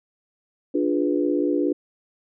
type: chord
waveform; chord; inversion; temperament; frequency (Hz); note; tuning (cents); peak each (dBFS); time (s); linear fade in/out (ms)
sine; D diminished seventh; none; equal with one note detuned; 293.7 / 350.8 / 415.3 / 493.9; D4 / F4 / Ab4 / Cb5; 0 / +8 / 0 / 0; -22 / -24 / -28 / -28; 0.74-1.73; 10
effects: none